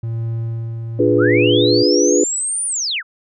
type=tone with tremolo; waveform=triangle; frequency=114.5 Hz; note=A#2; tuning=31 cents flat; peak=-17 dBFS; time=0.03-1.83 s; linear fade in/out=5 ms; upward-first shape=sine; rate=0.93 Hz; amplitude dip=40%
type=chord; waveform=sine; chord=D diminished seventh; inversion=none; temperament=equal; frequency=293.7 / 349.2 / 415.3 / 493.9 Hz; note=D4 / F4 / Ab4 / Cb5; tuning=0 / 0 / 0 / 0 cents; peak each=-17 dBFS; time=0.99-2.24 s; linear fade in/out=5 ms
type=linear two-way sweep; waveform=sine; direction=up then down; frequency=1188 to 9510 to 1188 Hz; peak=-18 dBFS; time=1.18-3.03 s; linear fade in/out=50 ms; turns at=2.66 s
effects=none